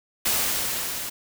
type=noise with level ramp; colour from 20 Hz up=white; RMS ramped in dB=-22 to -32 dBFS; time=0.25-1.1 s; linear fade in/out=10 ms; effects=none